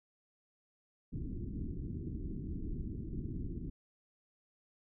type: low-pass noise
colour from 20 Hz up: pink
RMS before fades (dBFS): -40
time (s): 1.12-3.7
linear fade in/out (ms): 10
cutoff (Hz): 350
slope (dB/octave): 48
effects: none